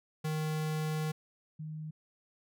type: tone pair in turn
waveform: square / sine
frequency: 155.3 / 155.3 Hz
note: D#3 / D#3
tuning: -3 / -3 cents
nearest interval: unison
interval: 0 cents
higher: neither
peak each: -32 / -38 dBFS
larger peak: first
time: 0.24-1.12 / 1.59-1.91 s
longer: first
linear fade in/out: 10 ms
effects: none